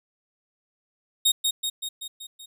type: tone with echo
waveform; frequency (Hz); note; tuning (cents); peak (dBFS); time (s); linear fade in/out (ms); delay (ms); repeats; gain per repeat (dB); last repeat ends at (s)
sawtooth; 3729; A#7; 0; -14; 1.25-1.32; 10; 190; 6; -4; 2.46
effects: none

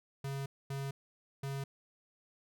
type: tone bursts at uneven times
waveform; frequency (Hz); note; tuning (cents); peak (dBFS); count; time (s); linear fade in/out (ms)
square; 137.6; C#3; -12; -37; 3; 0.24-0.46 / 0.7-0.91 / 1.43-1.64; 5
effects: none

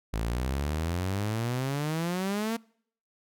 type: exponential sweep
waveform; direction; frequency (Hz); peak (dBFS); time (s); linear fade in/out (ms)
sawtooth; up; 52.9 to 233.1; -24; 0.13-2.57; 10
effects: noise-tail reverb RT60 0.6 s tail -25 dB re dry

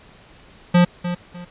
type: tone with echo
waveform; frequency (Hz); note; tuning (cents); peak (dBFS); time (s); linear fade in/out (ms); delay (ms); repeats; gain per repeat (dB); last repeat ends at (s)
square; 176.3; F3; +17; -11; 0.74-0.85; 10; 300; 2; -11; 1.45
effects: pink hiss -48 dBFS RMS until 1.5 s + resampled to 8000 Hz

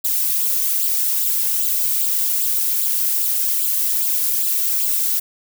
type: noise with flanger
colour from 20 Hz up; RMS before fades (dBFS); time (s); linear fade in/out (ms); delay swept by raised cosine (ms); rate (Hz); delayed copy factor
violet; -19; 0.04-5.2; 10; 0.24 to 1.94; 2.5; +0.6
effects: none

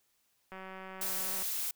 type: click train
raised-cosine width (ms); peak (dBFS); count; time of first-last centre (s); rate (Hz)
0.5; -31; 172; 0.52-1.425; 189
type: noise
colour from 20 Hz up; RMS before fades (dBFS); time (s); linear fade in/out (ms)
blue; -35; 1.01-1.71; 5
effects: white hiss -74 dBFS RMS until 1.75 s

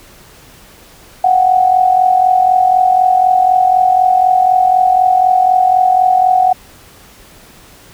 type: tone with amplitude modulation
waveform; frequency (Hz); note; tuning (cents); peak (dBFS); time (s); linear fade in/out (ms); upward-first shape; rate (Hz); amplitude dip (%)
sine; 740; F#5; 0; -4; 1.24-6.53; 5; sine; 44; 65
effects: pink hiss -41 dBFS RMS until 7.93 s

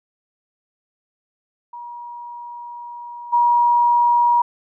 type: tone with level steps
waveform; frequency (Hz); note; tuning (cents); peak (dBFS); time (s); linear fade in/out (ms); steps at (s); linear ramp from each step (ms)
sine; 956; A#5; +43; -31 / -12; 1.73-4.42; 5; 3.32; 20
effects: none

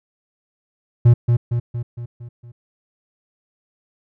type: tone with echo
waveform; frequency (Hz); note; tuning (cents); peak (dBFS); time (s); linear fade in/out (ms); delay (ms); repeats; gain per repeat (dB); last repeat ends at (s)
triangle; 119.2; A#2; +39; -5; 1.05-1.14; 10; 230; 6; -5; 2.52
effects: none

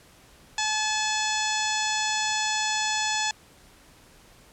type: harmonic tone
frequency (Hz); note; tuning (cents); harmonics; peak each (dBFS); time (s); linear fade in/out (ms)
860; A5; -40; 1 / 2 / 3 / 4 / 5 / 6 / 7 / 8 / 9; -29 / -31 / -33 / -32 / -35 / -35 / -36 / -33 / -37; 0.58-3.31; 2
effects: pink hiss -54 dBFS RMS until 4.52 s + low-pass 12000 Hz 12 dB/octave

